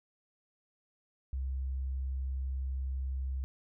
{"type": "tone", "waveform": "sine", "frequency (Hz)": 66, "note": "C2", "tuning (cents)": 16, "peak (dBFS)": -32, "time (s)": [1.33, 3.44], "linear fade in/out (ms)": 0, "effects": []}